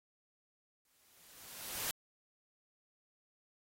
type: noise with exponential growth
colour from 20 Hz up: white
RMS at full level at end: -36 dBFS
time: 0.85-1.91 s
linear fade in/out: 2 ms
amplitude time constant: 230 ms
effects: AAC 48 kbps